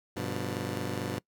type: chord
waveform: 15% pulse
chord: G dominant seventh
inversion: none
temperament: just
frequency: 98 / 122.5 / 147 / 176.4 Hz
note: G2 / B2 / D3 / F3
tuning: 0 / -14 / +2 / +18 cents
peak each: -31 / -30 / -36 / -33 dBFS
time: 0.16-1.19 s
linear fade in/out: 10 ms
effects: noise-tail reverb RT60 0.1 s tail -23 dB re dry